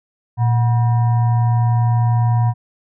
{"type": "tone with frequency modulation", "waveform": "sine", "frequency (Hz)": 116.54, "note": "A#2", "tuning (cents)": 0, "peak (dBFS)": -12, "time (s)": [0.37, 2.54], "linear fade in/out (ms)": 50, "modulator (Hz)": 850, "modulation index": 0.37, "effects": []}